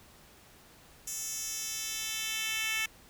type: tone with high-pass filter sweep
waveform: 10% pulse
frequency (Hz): 440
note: A4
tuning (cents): 0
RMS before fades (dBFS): -35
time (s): 1.07-2.86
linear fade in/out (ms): 5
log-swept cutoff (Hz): 7000 to 2400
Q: 1.7
effects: pink hiss -57 dBFS RMS until 3.09 s